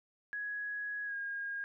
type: tone with pitch glide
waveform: sine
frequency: 1670 to 1626.2 Hz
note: G#6 to G#6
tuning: +9 to -37 cents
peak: -36 dBFS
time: 0.33-1.64 s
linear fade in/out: 0 ms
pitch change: -46 cents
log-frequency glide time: 1.05-1.15 s
effects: none